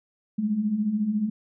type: beating tone pair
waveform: sine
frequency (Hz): 200 / 214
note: G3 / A3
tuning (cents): +35 / -48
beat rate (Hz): 14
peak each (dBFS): -30 / -23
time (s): 0.38-1.3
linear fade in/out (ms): 10
effects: none